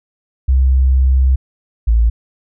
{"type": "tone pair in turn", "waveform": "sine", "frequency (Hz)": [65.41, 56.5], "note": ["C2", "A1"], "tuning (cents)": [0, 47], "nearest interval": "minor third", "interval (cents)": 253, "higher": "first", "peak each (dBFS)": -8, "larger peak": "neither", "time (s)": [[0.48, 1.36], [1.87, 2.1]], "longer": "first", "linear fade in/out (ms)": 10, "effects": []}